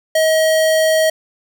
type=tone; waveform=square; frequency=635 Hz; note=D#5; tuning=35 cents sharp; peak=-12 dBFS; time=0.15-1.1 s; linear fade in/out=5 ms; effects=none